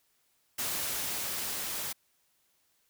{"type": "noise with level ramp", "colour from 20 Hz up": "white", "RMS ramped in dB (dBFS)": [-33, -36], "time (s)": [0.58, 1.93], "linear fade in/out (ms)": 10, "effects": ["white hiss -72 dBFS RMS until 2.89 s"]}